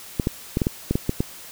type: clicks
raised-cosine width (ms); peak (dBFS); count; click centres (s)
3; -7; 9; 0.198 / 0.271 / 0.571 / 0.618 / 0.669 / 0.91 / 0.955 / 1.094 / 1.205
effects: white hiss -41 dBFS RMS until 1.51 s